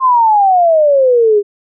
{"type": "exponential sweep", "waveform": "sine", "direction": "down", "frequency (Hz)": [1068, 399.8], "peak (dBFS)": -6, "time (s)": [0, 1.43], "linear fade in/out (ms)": 50, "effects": []}